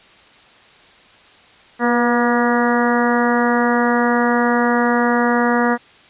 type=harmonic tone with a mistuned harmonic; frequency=239.2 Hz; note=A#3; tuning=45 cents sharp; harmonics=1 / 2 / 3 / 4 / 5 / 6 / 7 / 8; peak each=-17 / -20 / -22 / -23 / -24 / -25 / -25 / -26 dBFS; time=1.79-5.78 s; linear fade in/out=50 ms; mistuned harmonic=2; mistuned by=+24 cents; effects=white hiss -47 dBFS RMS until 6.09 s + resampled to 8000 Hz